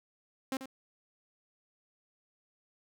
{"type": "tone with echo", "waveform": "sawtooth", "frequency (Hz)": 265, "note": "C4", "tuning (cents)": 22, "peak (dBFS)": -28, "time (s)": [0.52, 0.57], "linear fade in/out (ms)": 2, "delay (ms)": 88, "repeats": 1, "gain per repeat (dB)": -10, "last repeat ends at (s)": 0.658, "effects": []}